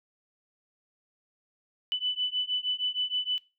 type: beating tone pair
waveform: sine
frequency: 2988 / 2994.4 Hz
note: F#7 / F#7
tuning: +16 / +20 cents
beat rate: 6.4 Hz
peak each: -31 / -30 dBFS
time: 1.92-3.38 s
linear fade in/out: 0 ms
effects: noise-tail reverb RT60 0.3 s tail -21 dB re dry